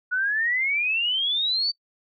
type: exponential sweep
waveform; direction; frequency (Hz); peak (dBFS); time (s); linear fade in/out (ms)
sine; up; 1454 to 4625; -21; 0.11-1.72; 20
effects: noise-tail reverb RT60 0.1 s tail -24 dB re dry